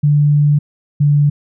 sine tone pair in turn, 146.83 / 145.65 Hz, D3 / D3, 0 / -14 cents, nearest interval unison, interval 14 cents, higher first, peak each -8 dBFS, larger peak neither, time 0.03-0.59 / 1-1.3 s, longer first, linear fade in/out 10 ms, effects none

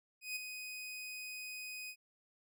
sawtooth tone with ADSR envelope, 2500 Hz, D#7, 8 cents sharp, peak -33 dBFS, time 0.21-1.96 s, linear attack 150 ms, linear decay 14 ms, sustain -7 dB, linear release 68 ms, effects none

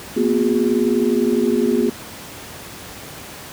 sine tone cluster, 231.5 / 251.1 / 359.5 / 411.6 Hz, A#3 / B3 / F#4 / G#4, -12 / +29 / -50 / -16 cents, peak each -20 dBFS, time 0.16-1.9 s, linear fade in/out 10 ms, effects pink hiss -35 dBFS RMS until 3.52 s + high-pass 80 Hz 12 dB/octave

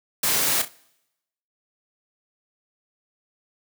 white noise with echo, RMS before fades -22 dBFS, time 0.23-0.62 s, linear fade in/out 5 ms, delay 32 ms, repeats 2, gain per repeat -10 dB, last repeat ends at 0.684 s, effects noise-tail reverb RT60 0.9 s tail -24 dB re dry + high-pass 100 Hz 12 dB/octave

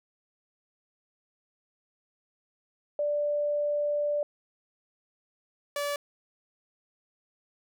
sine / sawtooth tone pair in turn, 587.3 / 576.5 Hz, D5 / D5, 0 / -32 cents, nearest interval unison, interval 32 cents, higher first, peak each -25 dBFS, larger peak neither, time 2.99-4.23 / 5.76-5.96 s, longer first, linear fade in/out 2 ms, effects none

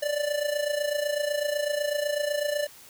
square tone with amplitude modulation, 587 Hz, D5, 1 cent flat, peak -23 dBFS, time 0.02-2.67 s, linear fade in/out 10 ms, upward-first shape sine, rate 28 Hz, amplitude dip 70%, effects white hiss -50 dBFS RMS until 2.89 s

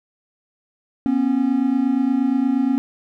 triangle tone pair together, 244 / 272.5 Hz, B3 / C#4, -21 / -29 cents, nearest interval major second, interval 192 cents, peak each -18 / -16 dBFS, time 1.06-2.78 s, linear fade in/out 0 ms, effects none

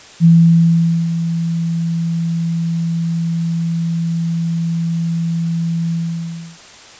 sine tone with ADSR envelope, 166.7 Hz, E3, 20 cents sharp, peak -4 dBFS, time 0.2-6.58 s, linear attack 48 ms, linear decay 830 ms, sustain -11 dB, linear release 660 ms, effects white hiss -39 dBFS RMS until 6.99 s + resampled to 16000 Hz

